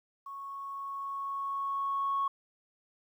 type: tone with level ramp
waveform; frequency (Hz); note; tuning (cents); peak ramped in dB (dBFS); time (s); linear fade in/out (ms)
sine; 1104; C#6; -7; -40 to -26; 0.26-2.28; 5
effects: tanh soft clip ceiling -23 dBFS + 11-bit